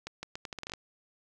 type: accelerating click train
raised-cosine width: 0.2 ms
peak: -21 dBFS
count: 11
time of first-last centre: 0.07-0.737 s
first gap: 160 ms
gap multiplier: 0.78
effects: none